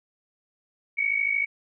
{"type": "tone pair together", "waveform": "sine", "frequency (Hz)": [2217, 2270], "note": ["C#7", "C#7"], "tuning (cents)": [0, 41], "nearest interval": "unison", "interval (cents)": 41, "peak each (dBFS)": -25, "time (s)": [0.97, 1.46], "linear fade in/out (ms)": 20, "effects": []}